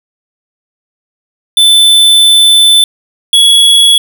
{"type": "tone pair in turn", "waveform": "square", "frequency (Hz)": [3520, 3364], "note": ["A7", "G#7"], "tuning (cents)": [0, 22], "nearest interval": "minor second", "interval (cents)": 78, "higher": "first", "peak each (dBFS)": -3, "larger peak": "neither", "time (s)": [[1.57, 2.84], [3.33, 3.98]], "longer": "first", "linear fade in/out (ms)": 2, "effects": []}